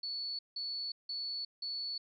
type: tone bursts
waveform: sine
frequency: 4435 Hz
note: C#8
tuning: in tune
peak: -36 dBFS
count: 4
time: 0.03-1.98 s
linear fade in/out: 5 ms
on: 360 ms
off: 170 ms
effects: none